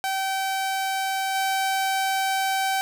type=tone with level steps; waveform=sawtooth; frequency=771 Hz; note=G5; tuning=29 cents flat; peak=-20 / -18 dBFS; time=0.04-2.81 s; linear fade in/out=0 ms; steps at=1.34 s; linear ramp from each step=20 ms; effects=none